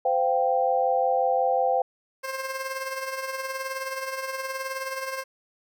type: chord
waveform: sine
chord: C suspended fourth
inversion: none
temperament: equal with one note detuned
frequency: 516.3 / 698.5 / 784 Hz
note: C5 / F5 / G5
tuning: -23 / 0 / 0 cents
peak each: -24 / -26 / -24 dBFS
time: 0.05-1.82 s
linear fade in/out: 5 ms
type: tone with tremolo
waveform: 15% pulse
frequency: 530 Hz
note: C5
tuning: 22 cents sharp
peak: -21 dBFS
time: 2.23-5.24 s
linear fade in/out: 20 ms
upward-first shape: triangle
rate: 19 Hz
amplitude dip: 60%
effects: none